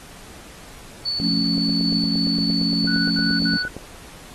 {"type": "tone", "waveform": "sine", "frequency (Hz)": 4461, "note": "C#8", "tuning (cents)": 10, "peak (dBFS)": -22, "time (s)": [1.05, 3.63], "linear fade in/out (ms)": 10}
{"type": "chord", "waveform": "sine", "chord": "F augmented", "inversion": "none", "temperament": "equal", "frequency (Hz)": [174.61, 220, 277.2], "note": ["F3", "A3", "C#4"], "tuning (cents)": [0, 0, 0], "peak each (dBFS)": -24, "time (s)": [1.2, 3.57], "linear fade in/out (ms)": 0}
{"type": "click train", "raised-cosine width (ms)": 2, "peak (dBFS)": -20, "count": 20, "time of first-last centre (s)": [1.58, 3.766], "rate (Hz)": 8.69}
{"type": "tone bursts", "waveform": "sine", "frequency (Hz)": 1480, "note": "F#6", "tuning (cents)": 0, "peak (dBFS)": -24, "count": 3, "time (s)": [2.87, 3.682], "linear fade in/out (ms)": 5, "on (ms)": 230, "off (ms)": 61}
{"effects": ["pink hiss -43 dBFS RMS until 4.34 s", "AAC 32 kbps"]}